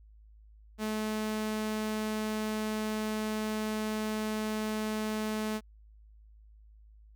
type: tone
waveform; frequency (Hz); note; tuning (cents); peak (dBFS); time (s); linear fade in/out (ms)
sawtooth; 215.8; A3; -33; -27; 0.78-5.61; 50
effects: added 53 Hz sine -53 dBFS peak until 7.15 s